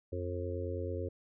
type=harmonic tone; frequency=89.3 Hz; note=F2; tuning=39 cents sharp; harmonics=1 / 3 / 4 / 5 / 6; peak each=-37 / -45 / -42 / -41 / -42 dBFS; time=0.12-1.09 s; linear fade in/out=10 ms; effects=none